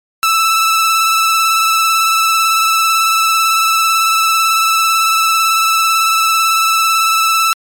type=tone with vibrato; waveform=sawtooth; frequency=1318.5 Hz; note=E6; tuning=in tune; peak=-6 dBFS; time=0.23-7.53 s; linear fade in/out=0 ms; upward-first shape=sine; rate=18 Hz; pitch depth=22 cents each way; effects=MP3 96 kbps